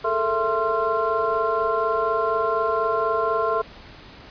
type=tone cluster; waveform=sine; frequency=426.5 / 450.6 / 667 / 1051 / 1371 Hz; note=G#4 / A4 / E5 / C6 / F6; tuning=+46 / +41 / +20 / +7 / -32 cents; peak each=-29 / -25 / -26 / -24 / -28 dBFS; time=0.04-3.62 s; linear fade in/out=10 ms; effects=pink hiss -44 dBFS RMS until 4.3 s + resampled to 11025 Hz